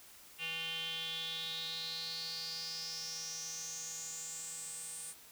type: tone with band-pass filter sweep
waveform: square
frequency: 163.3 Hz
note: E3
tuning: 16 cents flat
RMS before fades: -42 dBFS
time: 0.38-5.15 s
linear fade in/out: 50 ms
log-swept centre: 2800 to 9100 Hz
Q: 7.8
effects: white hiss -57 dBFS RMS until 5.31 s